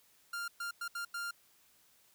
45% pulse tone bursts at uneven times, 1396.9 Hz, F6, in tune, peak -37 dBFS, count 5, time 0.33-0.48 / 0.6-0.71 / 0.81-0.88 / 0.95-1.05 / 1.14-1.31 s, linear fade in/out 5 ms, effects white hiss -67 dBFS RMS until 2.14 s

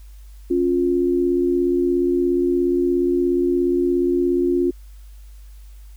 sine tone pair together, 274.8 / 351.8 Hz, C#4 / F4, -15 / +13 cents, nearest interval major third, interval 428 cents, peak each -21 / -17 dBFS, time 0.5-4.71 s, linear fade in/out 10 ms, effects added 50 Hz sine -38 dBFS peak until 5.96 s + white hiss -57 dBFS RMS until 5.96 s

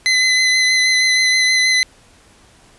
25% pulse tone with vibrato, 2029 Hz, B6, 46 cents sharp, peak -8 dBFS, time 0.06-1.83 s, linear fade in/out 0 ms, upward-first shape sine, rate 6.3 Hz, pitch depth 18 cents each way, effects pink hiss -49 dBFS RMS until 2.78 s + resampled to 24000 Hz

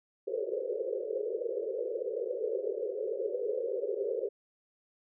white band-pass noise, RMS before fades -34 dBFS, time 0.27-4.29 s, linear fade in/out 10 ms, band 380 to 540 Hz, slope 96 dB/octave, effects none

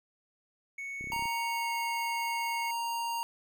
triangle tone with pitch glide, 2217 to 2188 Hz, C#7 to C#7, 0 to -23 cents, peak -35 dBFS, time 0.78-2.71 s, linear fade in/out 5 ms, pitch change -23 cents, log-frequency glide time 1.42-1.72 s
clicks, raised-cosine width 3 ms, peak -33 dBFS, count 9, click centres 1.01 / 1.042 / 1.072 / 1.102 / 1.133 / 1.163 / 1.194 / 1.224 / 1.256 s
square tone, 932.3 Hz, A#5, in tune, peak -32 dBFS, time 1.12-3.23 s, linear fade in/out 0 ms
effects none

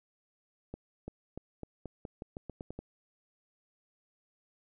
accelerating click train, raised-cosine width 2 ms, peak -27 dBFS, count 12, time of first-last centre 0.74-2.79 s, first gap 340 ms, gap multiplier 0.87, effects none

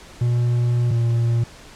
triangle tone pair in turn, 120.5 / 117.2 Hz, B2 / A#2, -42 / +10 cents, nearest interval unison, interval 48 cents, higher first, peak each -14 dBFS, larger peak neither, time 0.21-0.91 / 0.91-1.44 s, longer first, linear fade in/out 5 ms, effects pink hiss -43 dBFS RMS until 1.75 s + low-pass 8000 Hz 12 dB/octave

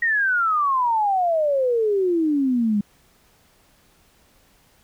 sine exponential sweep, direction down, 1900 to 200 Hz, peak -17 dBFS, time 0.02-2.81 s, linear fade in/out 5 ms, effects pink hiss -58 dBFS RMS until 4.83 s

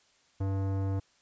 sine tone with tanh clipping, 97.1 Hz, G2, 16 cents flat, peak -30 dBFS, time 0.4-1 s, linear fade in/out 10 ms, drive 18 dB, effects white hiss -66 dBFS RMS until 1.21 s + resampled to 16000 Hz

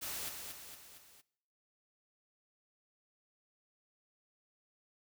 white noise with echo, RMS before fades -41 dBFS, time 0.01-0.3 s, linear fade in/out 20 ms, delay 230 ms, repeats 4, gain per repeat -5 dB, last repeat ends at 1.22 s, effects noise-tail reverb RT60 0.7 s tail -21 dB re dry

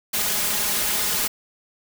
white noise with comb filter, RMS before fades -23 dBFS, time 0.13-1.28 s, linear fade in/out 10 ms, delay 4.8 ms, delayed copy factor +0.75, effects none

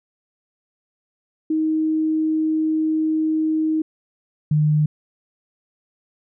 sine tone pair in turn, 314.3 / 151.53 Hz, D#4 / D#3, +18 / -45 cents, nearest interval octave + minor second, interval 1263 cents, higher first, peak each -17 / -14 dBFS, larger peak second, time 1.5-3.82 / 4.51-4.86 s, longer first, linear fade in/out 5 ms, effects none

